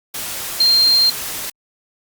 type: tone in noise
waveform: sine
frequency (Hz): 4186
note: C8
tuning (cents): 0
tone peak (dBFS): -10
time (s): 0.6-1.1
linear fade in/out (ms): 5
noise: white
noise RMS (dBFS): -26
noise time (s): 0.14-1.5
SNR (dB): +13
effects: Opus 48 kbps